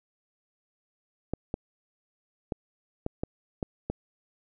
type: clicks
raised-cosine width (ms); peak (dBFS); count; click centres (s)
2; -16; 7; 1.336 / 1.541 / 2.522 / 3.064 / 3.235 / 3.628 / 3.9
effects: none